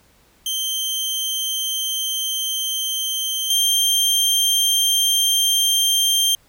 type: tone pair in turn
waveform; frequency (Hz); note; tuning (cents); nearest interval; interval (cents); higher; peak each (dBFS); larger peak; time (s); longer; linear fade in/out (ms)
sawtooth; 3136 / 3169; G7 / G7; 0 / +18; unison; 18; second; -18 / -12; second; 0.46-3.5 / 3.5-6.35; first; 2
effects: pink hiss -56 dBFS RMS until 6.48 s